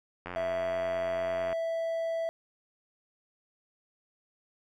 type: click train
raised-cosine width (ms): 0.5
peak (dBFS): -23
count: 114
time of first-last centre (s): 0.26-1.528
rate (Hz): 89.1
type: tone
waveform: triangle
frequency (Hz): 659.3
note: E5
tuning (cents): 0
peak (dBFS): -27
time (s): 0.36-2.29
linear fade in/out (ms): 0
effects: none